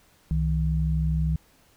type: tone pair together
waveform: sine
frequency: 65.43 / 158.3 Hz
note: C2 / D#3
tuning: +1 / +30 cents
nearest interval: octave + minor third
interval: 1529 cents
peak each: -24 dBFS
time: 0.31-1.36 s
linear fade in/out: 0 ms
effects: pink hiss -60 dBFS RMS until 1.76 s